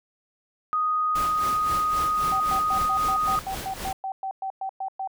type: tone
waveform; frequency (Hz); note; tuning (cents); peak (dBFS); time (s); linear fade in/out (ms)
sine; 1244.5; D#6; 0; -21; 0.73-3.39; 0
type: noise with tremolo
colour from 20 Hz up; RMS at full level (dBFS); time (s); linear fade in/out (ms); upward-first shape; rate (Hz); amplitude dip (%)
pink; -33; 1.15-3.93; 5; sine; 3.8; 65
type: tone bursts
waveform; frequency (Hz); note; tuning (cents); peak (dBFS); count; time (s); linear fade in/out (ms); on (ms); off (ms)
sine; 770; G5; -31; -27; 15; 2.32-5.075; 2; 81; 110
effects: none